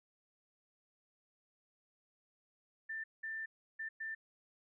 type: tone bursts at uneven times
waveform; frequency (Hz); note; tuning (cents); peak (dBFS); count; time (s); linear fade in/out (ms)
sine; 1782; A6; +22; -39; 4; 2.89-3.04 / 3.23-3.46 / 3.79-3.89 / 4-4.15; 10
effects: none